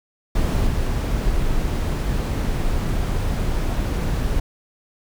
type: noise with level steps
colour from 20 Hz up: brown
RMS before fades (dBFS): -19 / -21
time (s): 0.35-4.4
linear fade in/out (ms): 5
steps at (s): 0.67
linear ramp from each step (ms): 2
effects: none